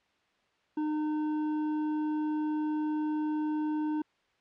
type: tone with hard clipping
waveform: sine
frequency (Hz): 305.1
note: D#4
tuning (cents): -34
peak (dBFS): -30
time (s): 0.77-4.02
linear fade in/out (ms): 5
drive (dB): 7
effects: white hiss -70 dBFS RMS until 4.4 s + low-pass 3000 Hz 12 dB/octave